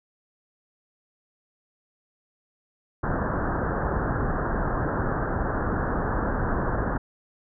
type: low-pass noise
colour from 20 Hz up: pink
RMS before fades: -26 dBFS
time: 3.03-6.98 s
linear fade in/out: 10 ms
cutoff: 1700 Hz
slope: 96 dB/octave
effects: none